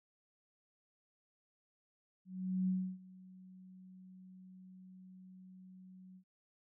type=tone with ADSR envelope; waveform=sine; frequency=185.8 Hz; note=F#3; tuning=7 cents sharp; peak=-30 dBFS; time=2.25-6.24 s; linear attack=430 ms; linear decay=300 ms; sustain=-23 dB; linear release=79 ms; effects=none